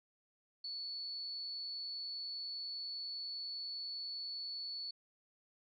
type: tone with amplitude modulation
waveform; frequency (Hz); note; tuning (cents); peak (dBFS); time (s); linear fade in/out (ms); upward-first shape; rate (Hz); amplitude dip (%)
sine; 4435; C#8; 0; -39; 0.64-4.91; 5; sine; 175; 30
effects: none